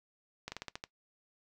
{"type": "slowing click train", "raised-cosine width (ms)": 0.2, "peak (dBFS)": -22, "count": 7, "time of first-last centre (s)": [0.48, 0.839], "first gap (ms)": 40, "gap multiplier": 1.16, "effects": ["noise-tail reverb RT60 0.1 s tail -20 dB re dry"]}